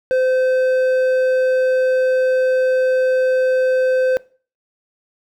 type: tone with hard clipping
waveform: sine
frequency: 515 Hz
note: C5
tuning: 28 cents flat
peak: -15 dBFS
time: 0.11-4.17 s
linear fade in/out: 0 ms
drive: 6 dB
effects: noise-tail reverb RT60 0.4 s tail -21 dB re dry